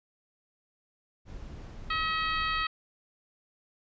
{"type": "noise", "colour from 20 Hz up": "brown", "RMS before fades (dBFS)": -42, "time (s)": [1.25, 2.66], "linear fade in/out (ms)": 50}
{"type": "harmonic tone", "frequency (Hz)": 639, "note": "D#5", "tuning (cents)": 46, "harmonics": [2, 3, 4, 5, 6, 7], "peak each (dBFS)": [-30, -34, -36, -38, -40, -41], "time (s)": [1.9, 2.67], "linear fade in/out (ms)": 5}
{"effects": ["resampled to 16000 Hz"]}